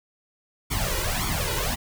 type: noise with flanger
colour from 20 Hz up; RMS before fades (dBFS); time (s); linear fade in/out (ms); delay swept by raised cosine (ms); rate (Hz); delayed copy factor
pink; -26; 0.7-1.76; 20; 0.89 to 2.09; 1.8; +0.95
effects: none